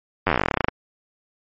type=slowing click train; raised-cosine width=0.5 ms; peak=-3 dBFS; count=20; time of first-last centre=0.27-0.684 s; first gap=10 ms; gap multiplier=1.08; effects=MP3 32 kbps